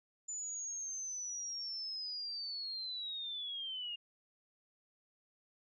sine linear sweep, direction down, 7040 to 2814 Hz, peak -39 dBFS, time 0.28-3.96 s, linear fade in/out 10 ms, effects none

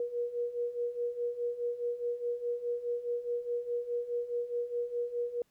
sine beating tone pair, 476.9 / 481.7 Hz, A#4 / B4, +39 / -43 cents, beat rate 4.8 Hz, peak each -37 / -33 dBFS, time 0-5.42 s, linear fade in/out 2 ms, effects pink hiss -73 dBFS RMS until 5.5 s

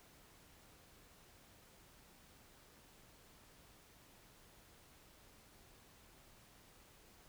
silence, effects pink hiss -64 dBFS RMS until 7.28 s

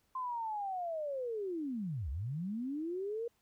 sine linear two-way sweep, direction down then up, 1046.5 to 61.1 to 477.8 Hz, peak -35 dBFS, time 0.15-3.28 s, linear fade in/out 5 ms, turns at 2.1 s, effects pink hiss -75 dBFS RMS until 3.41 s

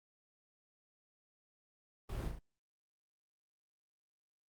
brown noise with echo, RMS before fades -40 dBFS, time 2.09-2.28 s, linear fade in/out 5 ms, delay 37 ms, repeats 3, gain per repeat -4 dB, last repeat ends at 2.391 s, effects Opus 24 kbps

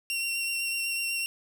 sawtooth tone with vibrato, 2741 Hz, F7, 33 cents flat, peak -25 dBFS, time 0.1-1.26 s, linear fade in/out 0 ms, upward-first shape sine, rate 8 Hz, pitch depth 15 cents each way, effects none

